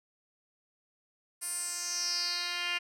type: tone with band-pass filter sweep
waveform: 10% pulse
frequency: 350.7 Hz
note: F4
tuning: 7 cents sharp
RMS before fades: -34 dBFS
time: 1.41-2.79 s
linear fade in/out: 20 ms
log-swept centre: 10000 to 2800 Hz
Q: 5
effects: none